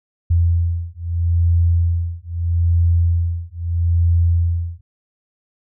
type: beating tone pair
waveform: sine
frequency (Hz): 84.7 / 85.48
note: E2 / F2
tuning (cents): +48 / -37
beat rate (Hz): 0.78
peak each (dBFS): -17 / -17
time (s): 0.3-4.81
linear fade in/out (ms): 10
effects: none